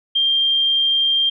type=tone; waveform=sine; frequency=3186 Hz; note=G7; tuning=27 cents sharp; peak=-14 dBFS; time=0.15-1.3 s; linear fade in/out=10 ms; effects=none